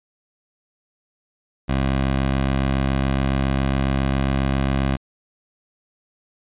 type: tone with pitch glide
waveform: 15% pulse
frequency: 67 to 67.47 Hz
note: C2 to C#2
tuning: +42 to -46 cents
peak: -12 dBFS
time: 1.68-4.97 s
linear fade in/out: 20 ms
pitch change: +12 cents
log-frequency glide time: 1.83-4.73 s
effects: resampled to 8000 Hz